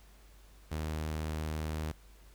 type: tone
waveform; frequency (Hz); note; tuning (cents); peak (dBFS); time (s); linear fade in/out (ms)
sawtooth; 77.78; D#2; 0; -30; 0.71-1.92; 10
effects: added 50 Hz sine -55 dBFS peak until 2.34 s + pink hiss -63 dBFS RMS until 2.34 s